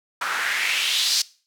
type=noise with band-pass filter sweep; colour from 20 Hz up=white; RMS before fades=-23 dBFS; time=0.21-1.22 s; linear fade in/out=5 ms; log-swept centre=1200 to 5000 Hz; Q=2.8; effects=noise-tail reverb RT60 0.4 s tail -21 dB re dry